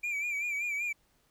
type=tone with vibrato; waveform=triangle; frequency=2351 Hz; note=D7; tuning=1 cent sharp; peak=-29 dBFS; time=0.03-0.93 s; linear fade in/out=10 ms; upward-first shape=sine; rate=5.2 Hz; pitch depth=67 cents each way; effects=pink hiss -70 dBFS RMS until 1.3 s